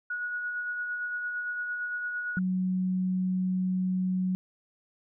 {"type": "tone with tremolo", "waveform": "sine", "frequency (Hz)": 1458, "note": "F#6", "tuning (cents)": -26, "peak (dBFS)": -29, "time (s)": [0.1, 2.39], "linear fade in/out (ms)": 5, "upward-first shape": "sine", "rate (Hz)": 8.8, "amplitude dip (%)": 30}
{"type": "tone", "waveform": "sine", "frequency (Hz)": 185, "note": "F#3", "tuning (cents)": 0, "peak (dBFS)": -25, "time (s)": [2.37, 4.35], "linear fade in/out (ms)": 0}
{"effects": []}